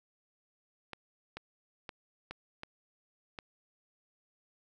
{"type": "clicks", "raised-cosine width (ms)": 0.3, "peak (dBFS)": -25, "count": 6, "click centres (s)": [0.933, 1.37, 1.892, 2.31, 2.634, 3.388], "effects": []}